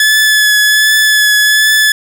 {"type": "tone with vibrato", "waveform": "sawtooth", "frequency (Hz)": 1717, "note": "A6", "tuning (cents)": -43, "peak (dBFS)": -3, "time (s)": [0, 1.92], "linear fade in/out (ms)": 2, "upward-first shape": "triangle", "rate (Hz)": 1.3, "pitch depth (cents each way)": 21, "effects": []}